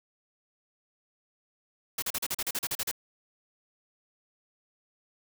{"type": "noise bursts", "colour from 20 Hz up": "white", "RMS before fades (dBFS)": -31, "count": 12, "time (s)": [1.98, 2.914], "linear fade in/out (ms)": 5, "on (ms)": 43, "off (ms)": 38, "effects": []}